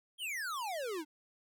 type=exponential sweep; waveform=square; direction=down; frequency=3295 to 288.2 Hz; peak=-37 dBFS; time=0.18-1.05 s; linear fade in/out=50 ms; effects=none